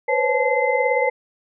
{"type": "tone cluster", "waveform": "sine", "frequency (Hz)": [492.1, 510, 547, 867, 2062], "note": ["B4", "C5", "C#5", "A5", "C7"], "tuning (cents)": [-6, -44, -23, -26, -26], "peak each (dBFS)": -23, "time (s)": [0.08, 1.1], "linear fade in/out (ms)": 10, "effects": []}